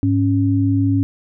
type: tone pair together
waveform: sine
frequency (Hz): 103.5 / 276.3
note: G#2 / C#4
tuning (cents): -5 / -6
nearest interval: octave + perfect fourth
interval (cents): 1699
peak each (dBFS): -16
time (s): 0.03-1.03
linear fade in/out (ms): 0
effects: none